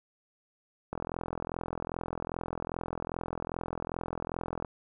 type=click train; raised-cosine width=1 ms; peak=-20 dBFS; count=159; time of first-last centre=0.93-4.648 s; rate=42.5 Hz; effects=none